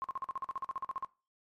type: tone bursts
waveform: sine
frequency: 1066 Hz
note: C6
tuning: 32 cents sharp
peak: -33 dBFS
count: 16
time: 0.02-1.047 s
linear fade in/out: 0 ms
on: 22 ms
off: 45 ms
effects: noise-tail reverb RT60 0.3 s tail -19 dB re dry + MP3 64 kbps